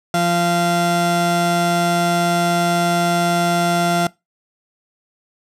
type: tone pair together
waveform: 30% pulse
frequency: 172.75 / 691 Hz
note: F3 / F5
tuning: -19 / -19 cents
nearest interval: 2 octaves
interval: 2400 cents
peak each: -16 dBFS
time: 0.14-4.07 s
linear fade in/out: 2 ms
effects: noise-tail reverb RT60 0.2 s tail -21 dB re dry + low-pass 12000 Hz 12 dB/octave